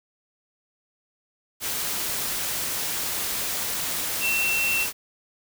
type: tone in noise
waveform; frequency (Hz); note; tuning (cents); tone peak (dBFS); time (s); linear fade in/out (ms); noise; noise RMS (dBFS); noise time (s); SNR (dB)
sine; 2702; E7; +42; -22; 4.2-4.87; 50; white; -28; 1.6-4.93; +3
effects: none